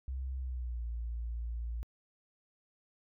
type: tone with pitch glide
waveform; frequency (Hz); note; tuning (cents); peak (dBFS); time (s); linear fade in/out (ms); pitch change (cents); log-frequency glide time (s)
sine; 65.41 to 57.94; C2 to A#1; 0 to -10; -34; 0.08-1.83; 0; -210; 0.37-0.85
effects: tanh soft clip ceiling -30 dBFS